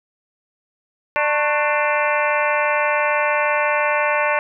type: harmonic tone with a mistuned harmonic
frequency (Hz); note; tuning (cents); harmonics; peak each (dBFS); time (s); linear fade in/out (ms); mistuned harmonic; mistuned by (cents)
297.1; D4; +20; 2 / 3 / 4 / 5 / 6 / 7 / 8 / 9; -21 / -23 / -24 / -25 / -26 / -26 / -27 / -28; 1.16-4.39; 0; 4; -130
effects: none